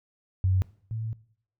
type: tone pair in turn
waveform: sine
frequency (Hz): 93.6 / 111.31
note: F#2 / A2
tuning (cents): +20 / +20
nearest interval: minor third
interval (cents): 300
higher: second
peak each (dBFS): -20 / -29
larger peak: first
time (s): 0.44-0.62 / 0.91-1.13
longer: second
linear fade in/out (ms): 0
effects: noise-tail reverb RT60 0.6 s tail -20 dB re dry